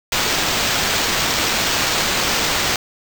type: noise with sample-and-hold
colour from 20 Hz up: violet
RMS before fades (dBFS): -19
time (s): 0.12-2.76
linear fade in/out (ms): 2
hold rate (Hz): 11025
effects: none